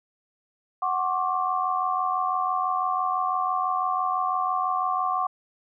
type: tone cluster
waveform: sine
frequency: 742 / 1075 / 1161 Hz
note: F#5 / C6 / D6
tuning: +5 / +47 / -20 cents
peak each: -27 dBFS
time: 0.82-5.27 s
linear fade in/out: 5 ms
effects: none